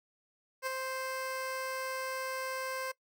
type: tone with ADSR envelope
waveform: 15% pulse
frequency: 523.3 Hz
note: C5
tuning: in tune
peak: -25 dBFS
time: 0.62-2.92 s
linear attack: 46 ms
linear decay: 16 ms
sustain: -4 dB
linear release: 10 ms
effects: noise-tail reverb RT60 0.1 s tail -20 dB re dry